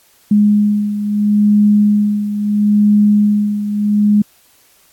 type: beating tone pair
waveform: sine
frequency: 207.7 / 208.45 Hz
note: G#3 / G#3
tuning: 0 / +7 cents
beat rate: 0.75 Hz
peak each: -10 / -16 dBFS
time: 0.31-4.22 s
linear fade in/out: 5 ms
effects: white hiss -51 dBFS RMS until 4.92 s + AAC 64 kbps